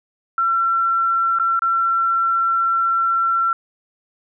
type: tone with dropouts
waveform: sine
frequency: 1354 Hz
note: E6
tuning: 46 cents sharp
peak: -15 dBFS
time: 0.38-3.53 s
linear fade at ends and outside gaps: 2 ms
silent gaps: 1.387-1.397 / 1.593-1.62 s
effects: none